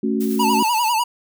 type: chord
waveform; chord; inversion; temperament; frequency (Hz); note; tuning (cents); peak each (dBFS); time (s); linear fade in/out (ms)
sine; F# minor; first; equal; 220 / 277.2 / 370; A3 / C#4 / F#4; 0 / 0 / 0; -20 / -23 / -24; 0.03-0.63; 5
type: noise with tremolo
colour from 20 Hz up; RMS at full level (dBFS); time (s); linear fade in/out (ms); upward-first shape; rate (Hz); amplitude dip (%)
blue; -34; 0.2-0.93; 10; square; 9.5; 30
type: tone with vibrato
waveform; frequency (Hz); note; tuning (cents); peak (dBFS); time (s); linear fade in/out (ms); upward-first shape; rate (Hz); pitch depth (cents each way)
square; 920; A#5; -23; -17; 0.39-1.04; 10; sine; 10; 110
effects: none